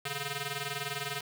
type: ring-modulated tone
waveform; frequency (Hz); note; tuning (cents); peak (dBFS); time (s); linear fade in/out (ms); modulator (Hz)
5% pulse; 282.3; C#4; +32; -20; 0.05-1.21; 5; 998
effects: 8-bit

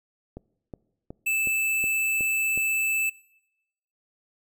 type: click train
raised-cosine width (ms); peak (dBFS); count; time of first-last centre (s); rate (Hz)
2; -24; 7; 0.37-2.576; 2.72
type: tone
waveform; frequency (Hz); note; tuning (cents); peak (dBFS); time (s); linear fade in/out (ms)
square; 2632; E7; -3; -23; 1.26-3.1; 10
effects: noise-tail reverb RT60 0.9 s tail -23 dB re dry

